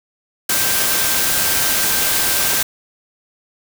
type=tone in noise; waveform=sine; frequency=1568 Hz; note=G6; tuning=in tune; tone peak=-28 dBFS; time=0.49-2.63 s; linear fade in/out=5 ms; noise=white; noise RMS=-17 dBFS; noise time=0.49-2.63 s; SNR=-14 dB; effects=none